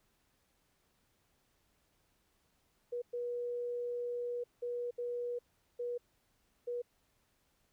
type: tone bursts at uneven times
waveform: sine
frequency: 483.5 Hz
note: B4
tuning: 37 cents flat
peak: -35 dBFS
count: 6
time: 2.92-3.02 / 3.13-4.44 / 4.62-4.91 / 4.98-5.39 / 5.79-5.98 / 6.67-6.82 s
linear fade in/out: 10 ms
effects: pink hiss -75 dBFS RMS until 7.72 s